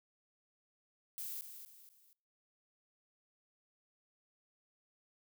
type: noise with echo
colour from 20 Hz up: violet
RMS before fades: -43 dBFS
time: 1.18-1.41 s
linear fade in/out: 0 ms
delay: 240 ms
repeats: 3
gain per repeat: -8 dB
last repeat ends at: 2.13 s
effects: noise-tail reverb RT60 0.5 s tail -25 dB re dry